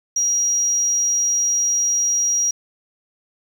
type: tone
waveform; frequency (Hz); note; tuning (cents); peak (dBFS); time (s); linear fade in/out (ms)
sine; 5730; F8; +44; -15; 0.16-2.51; 5
effects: tanh soft clip ceiling -12 dBFS + 7-bit